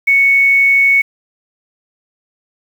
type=tone with quantisation; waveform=sine; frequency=2217 Hz; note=C#7; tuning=in tune; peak=-7 dBFS; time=0.07-1.02 s; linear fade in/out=10 ms; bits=6; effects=none